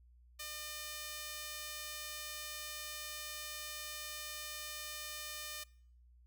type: tone with high-pass filter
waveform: sawtooth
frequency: 604 Hz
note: D5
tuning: 48 cents sharp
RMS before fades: -45 dBFS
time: 0.39-5.64 s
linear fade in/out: 10 ms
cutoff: 2300 Hz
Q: 0.53
effects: noise-tail reverb RT60 0.6 s tail -24 dB re dry + added 60 Hz sine -60 dBFS peak until 6.26 s